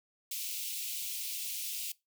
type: high-pass noise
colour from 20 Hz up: white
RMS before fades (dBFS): -38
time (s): 0.31-1.92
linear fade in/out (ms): 5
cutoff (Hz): 2400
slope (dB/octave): 48
effects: noise-tail reverb RT60 0.2 s tail -21 dB re dry